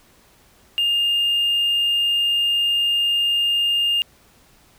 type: tone with hard clipping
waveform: triangle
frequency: 2818 Hz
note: F7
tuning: 15 cents sharp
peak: -17 dBFS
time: 0.78-4.02 s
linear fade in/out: 0 ms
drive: 4 dB
effects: pink hiss -54 dBFS RMS until 4.78 s